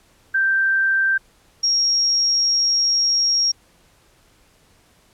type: tone pair in turn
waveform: sine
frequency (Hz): 1568 / 5588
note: G6 / F8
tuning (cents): 0 / 0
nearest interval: octave + minor seventh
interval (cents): 2200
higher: second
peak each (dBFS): -15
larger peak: neither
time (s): 0.34-1.18 / 1.63-3.52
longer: second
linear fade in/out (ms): 10
effects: pink hiss -56 dBFS RMS until 5.13 s + low-pass 12000 Hz 12 dB/octave